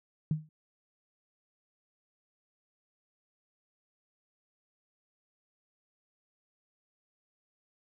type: tone with exponential decay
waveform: sine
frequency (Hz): 155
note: D#3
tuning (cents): -6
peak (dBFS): -23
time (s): 0.31-0.49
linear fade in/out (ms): 2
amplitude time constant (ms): 39
effects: none